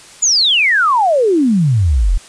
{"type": "exponential sweep", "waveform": "sine", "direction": "down", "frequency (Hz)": [7150, 36.71], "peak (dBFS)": -9, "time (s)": [0.22, 2.18], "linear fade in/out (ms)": 10, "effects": ["white hiss -39 dBFS RMS until 2.28 s", "resampled to 22050 Hz"]}